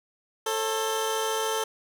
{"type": "tone cluster", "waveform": "20% pulse", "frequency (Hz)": [442.6, 542, 3132], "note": ["A4", "C#5", "G7"], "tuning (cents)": [10, -39, -2], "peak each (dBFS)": [-22, -29, -29], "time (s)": [0.46, 1.64], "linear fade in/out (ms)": 5, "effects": []}